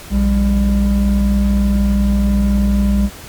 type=tone pair together; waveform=triangle; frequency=60 / 200.2 Hz; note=B1 / G3; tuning=-49 / +37 cents; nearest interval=octave + major sixth; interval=2086 cents; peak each=-12 dBFS; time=0.1-3.1 s; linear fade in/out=50 ms; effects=pink hiss -35 dBFS RMS until 3.28 s + Opus 48 kbps